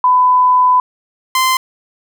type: tone pair in turn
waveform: sine / sawtooth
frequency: 1002 / 1037.4 Hz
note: B5 / C6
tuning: +25 / -15 cents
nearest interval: minor second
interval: 60 cents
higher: second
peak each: -7 dBFS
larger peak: neither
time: 0.04-0.8 / 1.35-1.57 s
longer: first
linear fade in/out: 2 ms
effects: none